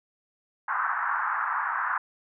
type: band-pass noise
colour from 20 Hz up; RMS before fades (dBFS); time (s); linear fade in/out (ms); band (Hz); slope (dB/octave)
white; -28; 0.68-1.98; 5; 890 to 1600; 48
effects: none